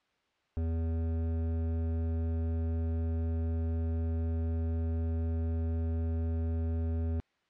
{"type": "tone with hard clipping", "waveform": "sine", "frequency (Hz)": 82, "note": "E2", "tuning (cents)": -9, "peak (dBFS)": -31, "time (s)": [0.57, 7.2], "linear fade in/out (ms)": 0, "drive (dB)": 12, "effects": ["white hiss -73 dBFS RMS until 7.49 s", "low-pass 3000 Hz 12 dB/octave"]}